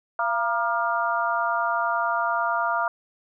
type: tone cluster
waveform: sine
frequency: 683 / 946 / 1195 / 1404 Hz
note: F5 / A#5 / D6 / F6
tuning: -39 / +25 / +30 / +9 cents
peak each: -27 dBFS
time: 0.19-2.88 s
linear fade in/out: 2 ms
effects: none